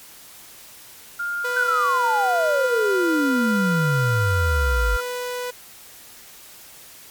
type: tone with pitch glide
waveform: sine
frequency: 1407 to 1394.1 Hz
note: F6 to F6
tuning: +12 to -3 cents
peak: -23 dBFS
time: 1.19-5.01 s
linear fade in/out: 10 ms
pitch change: -15 cents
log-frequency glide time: 2.3-4.77 s
type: tone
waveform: sawtooth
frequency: 493.9 Hz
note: B4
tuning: in tune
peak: -22 dBFS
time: 1.44-5.51 s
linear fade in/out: 10 ms
type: exponential sweep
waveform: sine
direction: down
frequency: 1556 to 49.11 Hz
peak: -18 dBFS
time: 1.56-4.97 s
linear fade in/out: 10 ms
effects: white hiss -44 dBFS RMS until 7.1 s + MP3 96 kbps